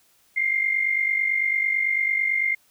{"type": "tone pair together", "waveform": "sine", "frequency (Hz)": [2100, 2149], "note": ["C7", "C7"], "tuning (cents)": [6, 46], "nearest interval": "unison", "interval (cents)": 40, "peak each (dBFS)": [-21, -26], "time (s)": [0.36, 2.55], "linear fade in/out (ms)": 10, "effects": ["white hiss -61 dBFS RMS until 2.7 s"]}